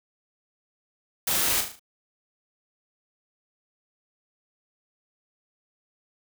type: noise with echo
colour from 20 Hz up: white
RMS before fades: -25 dBFS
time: 1.27-1.61 s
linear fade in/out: 5 ms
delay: 37 ms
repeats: 5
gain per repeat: -6 dB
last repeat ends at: 1.795 s
effects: none